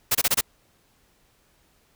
white noise bursts, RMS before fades -20 dBFS, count 5, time 0.11-0.411 s, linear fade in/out 10 ms, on 41 ms, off 24 ms, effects pink hiss -63 dBFS RMS until 1.95 s

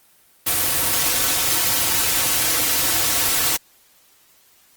white noise with comb filter, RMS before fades -19 dBFS, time 0.46-3.57 s, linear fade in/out 10 ms, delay 4.9 ms, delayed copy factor -1, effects white hiss -55 dBFS RMS until 4.76 s + Opus 24 kbps

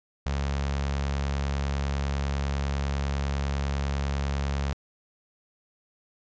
sawtooth tone with notch filter, 70 Hz, C#2, 18 cents sharp, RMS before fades -28 dBFS, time 0.26-4.73 s, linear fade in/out 0 ms, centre 320 Hz, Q 1.4, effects resampled to 16000 Hz

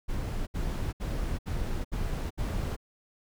brown noise bursts, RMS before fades -31 dBFS, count 6, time 0.08-2.765 s, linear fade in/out 20 ms, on 390 ms, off 69 ms, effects none

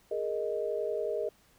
sine chord, Ab suspended second, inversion none, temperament equal, 415.3 / 466.2 / 622.3 Hz, Ab4 / Bb4 / Eb5, 0 / 0 / 0 cents, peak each -34 dBFS, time 0.11-1.29 s, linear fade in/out 5 ms, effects pink hiss -64 dBFS RMS until 1.58 s

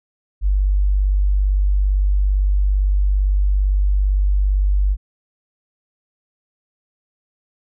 sine tone, 48.85 Hz, G1, 5 cents flat, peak -13 dBFS, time 0.41-4.97 s, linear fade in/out 50 ms, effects none

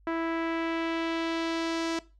sawtooth tone with low-pass filter sweep, 329.6 Hz, E4, in tune, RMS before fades -30 dBFS, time 0.07-1.99 s, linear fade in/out 2 ms, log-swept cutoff 1700 to 5900 Hz, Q 1.3, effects noise-tail reverb RT60 0.3 s tail -19 dB re dry + added 50 Hz sine -56 dBFS peak until 2.19 s

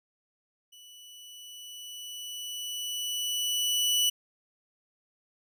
sawtooth tone with level ramp, 2960 Hz, F#7, in tune, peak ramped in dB -47 to -19 dBFS, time 0.72-4.1 s, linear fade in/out 10 ms, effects none

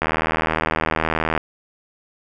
click train, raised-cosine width 0.5 ms, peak -4 dBFS, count 109, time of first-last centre 0.02-1.377 s, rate 79.6 Hz, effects none

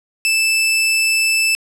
sawtooth tone, 2637 Hz, E7, in tune, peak -10 dBFS, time 0.25-1.55 s, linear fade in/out 0 ms, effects low-pass 12000 Hz 12 dB/octave

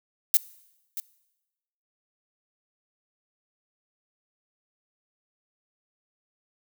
violet noise with echo, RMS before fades -18 dBFS, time 0.34-0.37 s, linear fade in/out 0 ms, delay 630 ms, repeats 1, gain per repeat -14 dB, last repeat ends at 1 s, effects noise-tail reverb RT60 1.0 s tail -21 dB re dry

